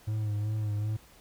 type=tone with vibrato; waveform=triangle; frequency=106.1 Hz; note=G#2; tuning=38 cents sharp; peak=-26 dBFS; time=0.07-0.97 s; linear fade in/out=10 ms; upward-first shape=sine; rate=2.6 Hz; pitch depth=40 cents each way; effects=pink hiss -57 dBFS RMS until 1.2 s